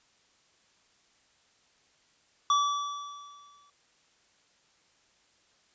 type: tone with exponential decay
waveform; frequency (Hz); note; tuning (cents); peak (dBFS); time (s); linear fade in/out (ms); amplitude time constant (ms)
square; 1153; D6; -32; -21; 2.5-3.7; 2; 260
effects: white hiss -66 dBFS RMS until 5.74 s + resampled to 16000 Hz